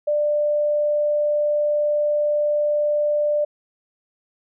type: tone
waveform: sine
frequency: 593 Hz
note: D5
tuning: 17 cents sharp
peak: -17 dBFS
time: 0.07-3.45 s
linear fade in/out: 10 ms
effects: none